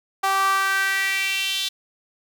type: tone with high-pass filter sweep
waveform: sawtooth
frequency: 388.2 Hz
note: G4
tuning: 17 cents flat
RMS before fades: -22 dBFS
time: 0.23-1.69 s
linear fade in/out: 10 ms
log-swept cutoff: 910 to 3600 Hz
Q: 4.2
effects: none